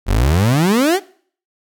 30% pulse exponential sweep, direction up, 42.06 to 415.8 Hz, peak -9 dBFS, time 0.06-1 s, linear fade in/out 50 ms, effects noise-tail reverb RT60 0.5 s tail -21 dB re dry

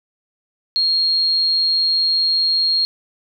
sine tone, 4255 Hz, C8, 28 cents sharp, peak -14 dBFS, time 0.76-2.85 s, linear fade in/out 0 ms, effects none

